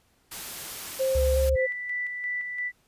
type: noise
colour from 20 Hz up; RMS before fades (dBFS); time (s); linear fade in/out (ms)
white; -37; 0.31-1.5; 10
type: tone with vibrato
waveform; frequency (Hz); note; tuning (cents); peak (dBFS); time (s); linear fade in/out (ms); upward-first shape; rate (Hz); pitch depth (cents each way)
sine; 523.3; C5; 0; -22; 0.99-1.67; 20; square; 2.7; 16
type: tone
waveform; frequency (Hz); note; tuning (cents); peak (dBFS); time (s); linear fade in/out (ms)
sine; 69.2; C#2; -2; -23; 1.15-1.56; 5
type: tone with tremolo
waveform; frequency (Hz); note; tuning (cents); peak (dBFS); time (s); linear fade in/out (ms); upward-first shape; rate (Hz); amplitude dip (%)
sine; 1975.5; B6; 0; -27; 1.55-2.72; 50; square; 2.9; 40
effects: pink hiss -66 dBFS RMS until 2.87 s + resampled to 32000 Hz